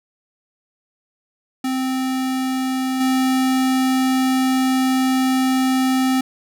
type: tone with level steps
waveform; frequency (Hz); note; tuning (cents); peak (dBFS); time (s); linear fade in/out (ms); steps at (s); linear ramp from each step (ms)
square; 260.5; C4; -7; -20 / -16; 1.64-6.21; 5; 3; 10
effects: none